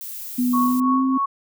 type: noise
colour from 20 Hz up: violet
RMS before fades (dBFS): -33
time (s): 0.01-0.8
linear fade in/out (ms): 0
type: tone with pitch glide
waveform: sine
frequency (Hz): 246.9 to 263.1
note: B3 to C4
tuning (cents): 0 to +10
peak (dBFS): -17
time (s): 0.38-1.18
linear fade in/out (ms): 10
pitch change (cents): +110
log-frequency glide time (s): 0.61-1.03
type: tone with tremolo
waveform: sine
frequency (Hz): 1108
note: C#6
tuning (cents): -1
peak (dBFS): -18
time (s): 0.53-1.26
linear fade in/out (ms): 10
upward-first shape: sine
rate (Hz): 3.2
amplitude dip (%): 70
effects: none